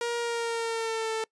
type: tone with pitch glide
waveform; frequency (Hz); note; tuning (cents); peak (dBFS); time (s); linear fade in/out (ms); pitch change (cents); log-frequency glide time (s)
sawtooth; 472.7 to 443.6; A#4 to A4; +24 to +14; -24; 0.01-1.24; 2; -110; 0.19-1.12
effects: noise-tail reverb RT60 0.1 s tail -24 dB re dry + resampled to 22050 Hz